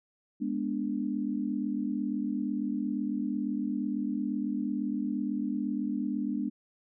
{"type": "chord", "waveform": "sine", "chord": "G# diminished", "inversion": "none", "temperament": "equal with one note detuned", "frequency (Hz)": [207.7, 245.5, 293.7], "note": ["G#3", "B3", "D4"], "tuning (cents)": [0, -10, 0], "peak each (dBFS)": -33, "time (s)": [0.4, 6.5], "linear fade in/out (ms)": 20, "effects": []}